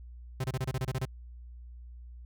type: tone bursts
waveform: 45% pulse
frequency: 130 Hz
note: C3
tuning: 11 cents flat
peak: -29 dBFS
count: 10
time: 0.4-1.053 s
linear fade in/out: 5 ms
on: 41 ms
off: 27 ms
effects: added 60 Hz sine -44 dBFS peak until 2.25 s